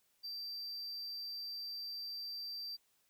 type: tone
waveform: triangle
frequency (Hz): 4687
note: D8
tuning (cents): -4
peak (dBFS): -40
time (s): 0.23-2.77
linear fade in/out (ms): 20
effects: white hiss -75 dBFS RMS until 3.09 s